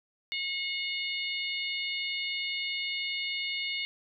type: harmonic tone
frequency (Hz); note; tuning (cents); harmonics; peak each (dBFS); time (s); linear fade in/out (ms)
723; F#5; -40; 3 / 4 / 5 / 6; -34 / -36 / -38 / -40; 0.32-3.85; 0
effects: none